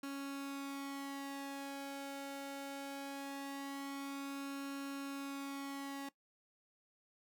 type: tone with flanger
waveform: sawtooth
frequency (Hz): 277.2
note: C#4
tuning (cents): 0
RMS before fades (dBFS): -44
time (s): 0.03-6.09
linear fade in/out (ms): 5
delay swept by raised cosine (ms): 0.73 to 1.36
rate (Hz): 0.21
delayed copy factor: +0.6
effects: noise-tail reverb RT60 0.1 s tail -18 dB re dry